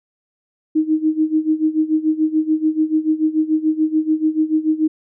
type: tone with tremolo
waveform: sine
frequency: 312.6 Hz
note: D#4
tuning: 8 cents sharp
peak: -11 dBFS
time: 0.75-4.88 s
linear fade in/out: 10 ms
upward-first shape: sine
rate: 6.9 Hz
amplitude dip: 85%
effects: none